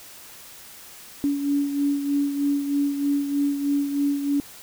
sine beating tone pair, 283.7 / 286.9 Hz, C#4 / D4, +40 / -40 cents, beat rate 3.2 Hz, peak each -21 / -29 dBFS, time 1.24-4.4 s, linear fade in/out 0 ms, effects white hiss -44 dBFS RMS until 4.62 s

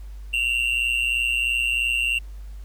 triangle tone with amplitude modulation, 2757 Hz, F7, 23 cents flat, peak -15 dBFS, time 0.33-2.19 s, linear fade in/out 10 ms, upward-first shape sine, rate 123 Hz, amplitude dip 80%, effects added 50 Hz sine -34 dBFS peak until 2.64 s + pink hiss -57 dBFS RMS until 2.64 s

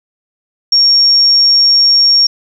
sine tone, 5540 Hz, F8, 15 cents flat, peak -5 dBFS, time 0.72-2.27 s, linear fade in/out 5 ms, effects 7-bit

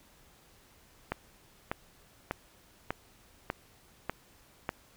click train, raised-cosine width 0.5 ms, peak -16 dBFS, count 7, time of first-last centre 1.12-4.691 s, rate 1.68 Hz, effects pink hiss -61 dBFS RMS until 4.96 s

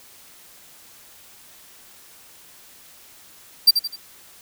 45% pulse tone with echo, 4700 Hz, D8, 1 cent sharp, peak -7 dBFS, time 3.67-3.71 s, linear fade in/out 10 ms, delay 84 ms, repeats 3, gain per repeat -8 dB, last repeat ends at 3.962 s, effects white hiss -48 dBFS RMS until 4.41 s

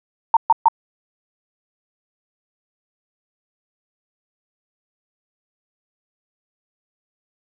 sine tone bursts, 910 Hz, A#5, 42 cents flat, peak -8 dBFS, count 3, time 0.34-0.684 s, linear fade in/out 2 ms, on 28 ms, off 130 ms, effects none

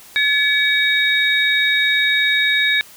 sine tone cluster, 1713 / 2270 / 3752 Hz, A6 / C#7 / A#7, -47 / +41 / +11 cents, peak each -18 dBFS, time 0.16-2.81 s, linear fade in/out 0 ms, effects white hiss -43 dBFS RMS until 2.96 s

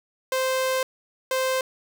sawtooth tone pair in turn, 521 / 521 Hz, C5 / C5, -7 / -7 cents, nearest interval unison, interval 0 cents, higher neither, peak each -18 dBFS, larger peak neither, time 0.32-0.83 / 1.31-1.61 s, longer first, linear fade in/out 2 ms, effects none

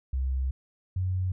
sine tone pair in turn, 65.41 / 92.5 Hz, C2 / F#2, 0 / 0 cents, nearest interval tritone, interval 600 cents, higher second, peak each -25 dBFS, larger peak neither, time 0.13-0.51 / 0.96-1.32 s, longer first, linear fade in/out 5 ms, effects none

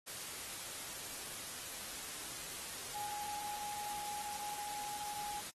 sine tone in noise, 830.6 Hz, G#5, in tune, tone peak -42 dBFS, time 2.94-5.41 s, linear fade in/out 20 ms, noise white, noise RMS -45 dBFS, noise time 0.06-5.51 s, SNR 0 dB, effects AAC 32 kbps

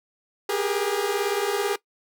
sawtooth tone cluster, 394.6 / 412.6 / 473.9 Hz, G4 / G#4 / A#4, +11 / -11 / +28 cents, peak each -24 / -22 / -26 dBFS, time 0.49-1.76 s, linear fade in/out 5 ms, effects noise-tail reverb RT60 0.1 s tail -20 dB re dry

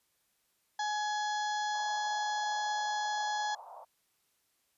harmonic tone, 841 Hz, G#5, 22 cents sharp, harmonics 1 / 2 / 4 / 5 / 6 / 7 / 8, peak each -32 / -38 / -44 / -46 / -48 / -49 / -50 dBFS, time 0.79-3.55 s, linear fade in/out 5 ms
pink band-pass noise, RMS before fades -49 dBFS, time 1.74-3.85 s, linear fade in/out 10 ms, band 660 to 1000 Hz, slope 48 dB/octave
effects white hiss -75 dBFS RMS until 4.77 s + resampled to 32000 Hz

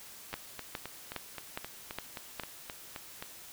two click trains, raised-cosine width 0.3 ms, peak -23 / -19 dBFS, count 12 / 6, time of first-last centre 0.33-3.225 / 0.34-2.398 s, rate 3.8 / 2.43 Hz, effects white hiss -50 dBFS RMS until 3.52 s

